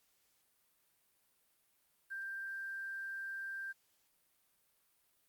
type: tone with quantisation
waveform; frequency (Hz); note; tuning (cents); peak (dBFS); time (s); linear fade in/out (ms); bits
sine; 1580; G6; +13; -40; 2.1-3.73; 20; 11
effects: white hiss -75 dBFS RMS until 5.28 s + Opus 48 kbps